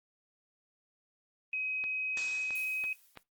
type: tone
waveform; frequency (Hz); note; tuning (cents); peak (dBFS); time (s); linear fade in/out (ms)
sine; 2531; D#7; +29; -31; 1.53-2.93; 2
type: click train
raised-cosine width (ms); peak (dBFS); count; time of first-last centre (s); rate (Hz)
0.3; -28; 5; 1.84-3.173; 3
type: noise with exponential decay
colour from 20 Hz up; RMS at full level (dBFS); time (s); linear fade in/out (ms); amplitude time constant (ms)
blue; -31; 2.17-3.23; 0; 230
effects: noise-tail reverb RT60 0.2 s tail -21 dB re dry + Opus 24 kbps